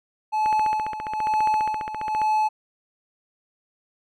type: tone with tremolo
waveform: triangle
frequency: 861 Hz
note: A5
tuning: 38 cents flat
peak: -16 dBFS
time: 0.32-2.49 s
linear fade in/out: 20 ms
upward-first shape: sine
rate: 1.1 Hz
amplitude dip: 75%
type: click train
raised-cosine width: 0.5 ms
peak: -17 dBFS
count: 27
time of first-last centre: 0.46-2.217 s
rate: 14.8 Hz
effects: none